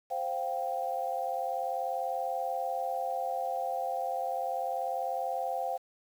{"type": "chord", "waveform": "sine", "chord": "C suspended fourth", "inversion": "none", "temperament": "equal with one note detuned", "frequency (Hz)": [523.3, 703.7, 784], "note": ["C5", "F5", "G5"], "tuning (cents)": [0, 13, 0], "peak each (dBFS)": [-36, -34, -34], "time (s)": [0.1, 5.78], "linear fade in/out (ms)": 20, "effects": ["9-bit"]}